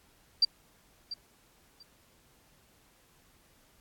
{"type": "tone with echo", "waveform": "sine", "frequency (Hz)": 4699, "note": "D8", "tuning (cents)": 0, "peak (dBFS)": -19, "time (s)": [0.42, 0.45], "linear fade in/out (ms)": 5, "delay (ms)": 690, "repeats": 2, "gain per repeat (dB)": -15, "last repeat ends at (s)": 1.83, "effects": ["pink hiss -64 dBFS RMS until 3.8 s", "AAC 64 kbps"]}